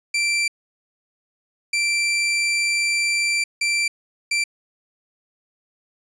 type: tone bursts at uneven times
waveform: sawtooth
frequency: 2349 Hz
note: D7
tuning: in tune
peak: -15 dBFS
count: 4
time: 0.14-0.48 / 1.73-3.44 / 3.61-3.88 / 4.31-4.44 s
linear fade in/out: 5 ms
effects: resampled to 22050 Hz

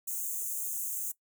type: high-pass noise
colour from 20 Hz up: white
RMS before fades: -35 dBFS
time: 0.07-1.12 s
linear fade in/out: 10 ms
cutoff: 6300 Hz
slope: 96 dB/octave
effects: noise-tail reverb RT60 0.1 s tail -19 dB re dry

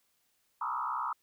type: tone with frequency modulation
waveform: sine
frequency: 1108.7 Hz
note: C#6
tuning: in tune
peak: -31 dBFS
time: 0.61-1.13 s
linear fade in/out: 5 ms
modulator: 64.4 Hz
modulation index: 3.4
effects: white hiss -74 dBFS RMS until 1.22 s

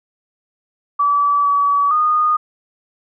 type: tone with pitch steps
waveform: sine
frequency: 1151 / 1141 / 1229 Hz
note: D6 / C#6 / D#6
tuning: -35 / +50 / -22 cents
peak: -12 dBFS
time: 0.99-2.37 s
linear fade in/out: 10 ms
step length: 460 ms
effects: none

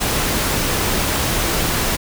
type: noise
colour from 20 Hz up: pink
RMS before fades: -19 dBFS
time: 0-1.97 s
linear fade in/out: 20 ms
effects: none

